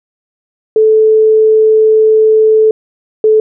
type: tone pair in turn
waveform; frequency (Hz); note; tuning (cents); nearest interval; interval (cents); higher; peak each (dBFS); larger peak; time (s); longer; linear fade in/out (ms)
sine; 436.4 / 434.1; A4 / A4; -14 / -23; unison; 9; first; -4; neither; 0.76-2.71 / 3.24-3.4; first; 2
effects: none